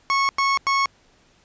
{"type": "tone bursts", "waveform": "30% pulse", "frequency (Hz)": 1100, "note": "C#6", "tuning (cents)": -14, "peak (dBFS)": -15, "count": 3, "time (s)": [0.1, 0.858], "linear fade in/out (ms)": 0, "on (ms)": 190, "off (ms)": 94, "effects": ["pink hiss -58 dBFS RMS until 1.44 s", "resampled to 16000 Hz"]}